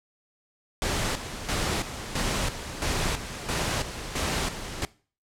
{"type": "noise with tremolo", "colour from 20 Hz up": "pink", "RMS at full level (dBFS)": -27, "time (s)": [0.82, 4.85], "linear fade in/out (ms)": 0, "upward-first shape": "square", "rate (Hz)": 1.5, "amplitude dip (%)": 65, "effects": ["noise-tail reverb RT60 0.4 s tail -21 dB re dry", "low-pass 9000 Hz 12 dB/octave"]}